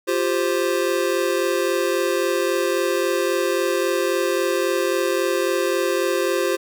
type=chord; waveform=square; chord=F suspended second; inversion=none; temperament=just; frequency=349.2 / 392.9 / 523.8 Hz; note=F4 / G4 / C5; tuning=0 / +4 / +2 cents; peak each=-24 dBFS; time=0.07-6.57 s; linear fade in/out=20 ms; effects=none